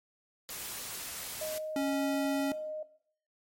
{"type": "noise", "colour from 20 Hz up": "white", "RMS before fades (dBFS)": -40, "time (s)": [0.49, 1.58], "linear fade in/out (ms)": 0}
{"type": "tone with pitch glide", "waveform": "sine", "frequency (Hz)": [622.3, 617.6], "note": ["D#5", "D#5"], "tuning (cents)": [0, -13], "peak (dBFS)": -34, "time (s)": [1.41, 2.83], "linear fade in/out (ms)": 5, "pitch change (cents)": -13, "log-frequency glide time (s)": [1.77, 2.7]}
{"type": "tone", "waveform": "square", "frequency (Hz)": 277.2, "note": "C#4", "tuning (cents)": 0, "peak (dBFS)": -30, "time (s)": [1.76, 2.52], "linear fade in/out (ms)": 2}
{"effects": ["noise-tail reverb RT60 0.6 s tail -17 dB re dry", "MP3 64 kbps"]}